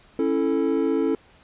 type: chord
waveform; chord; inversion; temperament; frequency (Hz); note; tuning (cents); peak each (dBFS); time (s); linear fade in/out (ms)
triangle; A major; first; just; 275 / 330 / 440; C#4 / E4 / A4; -14 / +2 / 0; -22; 0.19-1.15; 2
effects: pink hiss -54 dBFS RMS until 1.43 s + resampled to 8000 Hz